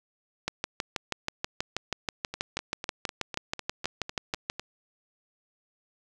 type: two click trains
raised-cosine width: 0.2 ms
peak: -18 / -11 dBFS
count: 10 / 26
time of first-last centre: 2.34-4.596 / 0.48-4.499 s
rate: 3.99 / 6.22 Hz
effects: none

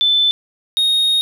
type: tone pair in turn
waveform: sine / triangle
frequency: 3520 / 3727 Hz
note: A7 / A#7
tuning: 0 / -1 cents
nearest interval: minor second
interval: 99 cents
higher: second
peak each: -11 dBFS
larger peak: neither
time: 0.01-0.31 / 0.77-1.21 s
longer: second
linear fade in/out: 0 ms
effects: 8-bit

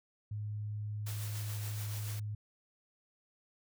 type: tone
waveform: sine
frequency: 105.2 Hz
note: G#2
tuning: 23 cents sharp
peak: -36 dBFS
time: 0.31-2.35 s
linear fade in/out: 5 ms
type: noise with tremolo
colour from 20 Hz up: white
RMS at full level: -45 dBFS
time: 1.06-2.2 s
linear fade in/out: 10 ms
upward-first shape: sine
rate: 7 Hz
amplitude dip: 35%
effects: none

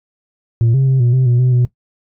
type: tone with pitch steps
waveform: sine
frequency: 115.6 / 134.3 / 132.5 / 120.8 / 129.7 / 121.3 / 126.7 / 123.1 Hz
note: A#2 / C3 / C3 / B2 / C3 / B2 / B2 / B2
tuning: -14 / +46 / +22 / -38 / -15 / -31 / +45 / -5 cents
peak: -7 dBFS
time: 0.61-1.65 s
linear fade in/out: 0 ms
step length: 130 ms
effects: noise-tail reverb RT60 0.1 s tail -17 dB re dry + tanh soft clip ceiling -8 dBFS

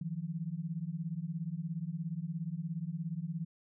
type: beating tone pair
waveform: sine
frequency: 156.9 / 173.9 Hz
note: D#3 / F3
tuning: +15 / -7 cents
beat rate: 17 Hz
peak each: -38 / -38 dBFS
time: 0.01-3.45 s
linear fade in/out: 5 ms
effects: none

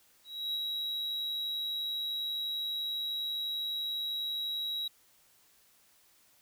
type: tone with ADSR envelope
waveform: triangle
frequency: 3863 Hz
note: B7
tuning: 39 cents flat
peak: -29 dBFS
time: 0.24-4.88 s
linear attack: 300 ms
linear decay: 34 ms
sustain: -2 dB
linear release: 5 ms
effects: white hiss -65 dBFS RMS until 6.41 s

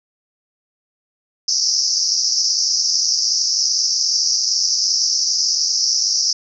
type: band-pass noise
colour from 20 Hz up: white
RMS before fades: -18 dBFS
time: 1.48-6.33 s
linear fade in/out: 5 ms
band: 4900 to 5900 Hz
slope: 96 dB/octave
effects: none

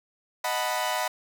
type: chord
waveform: sawtooth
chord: B dominant seventh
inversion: first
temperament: equal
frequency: 622.3 / 740 / 880 / 987.8 Hz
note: D#5 / F#5 / A5 / B5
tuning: 0 / 0 / 0 / 0 cents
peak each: -28 / -27 / -32 / -26 dBFS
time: 0.44-1.08 s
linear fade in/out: 5 ms
effects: none

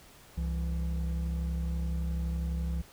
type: tone pair together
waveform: triangle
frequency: 66.43 / 167.4 Hz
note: C2 / E3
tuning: +27 / +27 cents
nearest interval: octave + major third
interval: 1600 cents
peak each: -28 / -34 dBFS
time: 0.37-2.82 s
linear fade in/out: 10 ms
effects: pink hiss -55 dBFS RMS until 2.92 s

